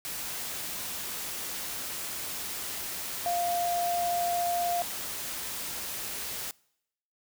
sine tone in noise, 698.5 Hz, F5, in tune, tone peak -26 dBFS, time 3.26-4.82 s, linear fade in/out 0 ms, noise white, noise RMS -36 dBFS, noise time 0.05-6.51 s, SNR +7 dB, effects noise-tail reverb RT60 0.8 s tail -25 dB re dry

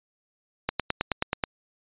click train, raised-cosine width 0.3 ms, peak -8 dBFS, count 8, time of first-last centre 0.69-1.438 s, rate 9.36 Hz, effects resampled to 8000 Hz

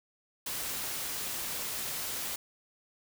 white noise, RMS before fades -36 dBFS, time 0.46-2.36 s, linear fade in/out 5 ms, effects none

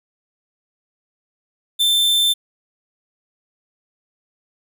45% pulse tone, 3552 Hz, A7, 16 cents sharp, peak -14 dBFS, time 1.79-2.34 s, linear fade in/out 20 ms, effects none

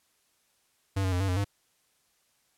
square tone with pitch steps, 97.2 / 93.8 / 89.5 / 97.1 / 90.6 / 100.4 Hz, G2 / F#2 / F2 / G2 / F#2 / G2, -14 / +24 / +43 / -16 / -36 / +42 cents, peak -26 dBFS, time 0.96-1.446 s, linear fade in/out 10 ms, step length 81 ms, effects white hiss -70 dBFS RMS until 2.57 s + low-pass 12000 Hz 12 dB/octave

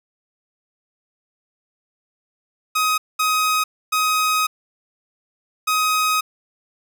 sawtooth tone bursts at uneven times, 1259 Hz, D#6, 20 cents sharp, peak -13 dBFS, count 4, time 2.75-2.98 / 3.19-3.64 / 3.92-4.47 / 5.67-6.21 s, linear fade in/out 10 ms, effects none

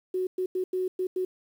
sine tone bursts at uneven times, 370 Hz, F#4, in tune, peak -25 dBFS, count 6, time 0.14-0.27 / 0.38-0.46 / 0.55-0.64 / 0.73-0.88 / 0.99-1.07 / 1.16-1.25 s, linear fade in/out 5 ms, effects 9-bit

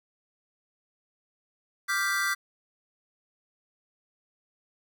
square chord, G dominant seventh, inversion second, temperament equal, 1174.7 / 1396.9 / 1568 / 1975.5 Hz, D6 / F6 / G6 / B6, 0 / 0 / 0 / 0 cents, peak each -33 / -34 / -30 / -31 dBFS, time 1.88-2.35 s, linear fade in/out 20 ms, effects none

